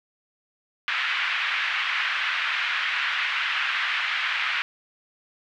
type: band-pass noise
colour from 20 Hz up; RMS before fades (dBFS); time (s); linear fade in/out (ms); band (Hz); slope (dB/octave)
pink; -26; 0.88-4.62; 0; 1400 to 3000; 24
effects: none